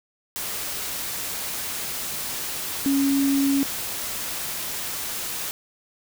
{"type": "tone in noise", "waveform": "sine", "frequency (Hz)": 276.4, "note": "C#4", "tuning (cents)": -5, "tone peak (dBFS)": -18, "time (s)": [2.86, 3.63], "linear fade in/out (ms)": 0, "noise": "white", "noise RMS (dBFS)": -30, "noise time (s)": [0.36, 5.51], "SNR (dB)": 9, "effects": []}